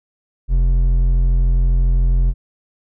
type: tone with hard clipping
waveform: sine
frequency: 43.65 Hz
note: F1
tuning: in tune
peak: -13 dBFS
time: 0.48-2.34 s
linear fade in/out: 50 ms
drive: 6 dB
effects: none